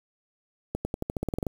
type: accelerating click train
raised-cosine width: 2 ms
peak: -15 dBFS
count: 12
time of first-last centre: 0.75-1.467 s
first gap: 100 ms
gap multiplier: 0.91
effects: 7-bit